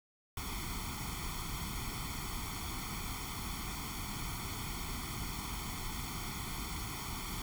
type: noise with comb filter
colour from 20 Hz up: pink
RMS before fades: -40 dBFS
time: 0.37-7.42 s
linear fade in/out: 2 ms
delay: 0.9 ms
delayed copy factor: +0.95
effects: none